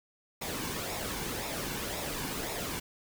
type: noise with flanger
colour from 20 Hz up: pink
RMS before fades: -36 dBFS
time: 0.41-2.8 s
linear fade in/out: 10 ms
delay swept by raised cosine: 0.65 to 1.6 ms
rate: 1.9 Hz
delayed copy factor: -0.5
effects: none